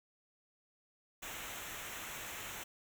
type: noise with comb filter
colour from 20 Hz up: pink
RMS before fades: -45 dBFS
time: 1.22-2.64 s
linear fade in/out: 10 ms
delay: 0.21 ms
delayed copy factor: -0.7
effects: none